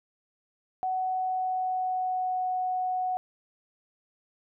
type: tone with pitch glide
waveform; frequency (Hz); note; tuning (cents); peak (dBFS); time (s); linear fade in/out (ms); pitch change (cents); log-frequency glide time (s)
sine; 747 to 738.4; F#5 to F#5; +16 to -4; -26; 0.83-3.17; 0; -20; 0.95-2.48
effects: none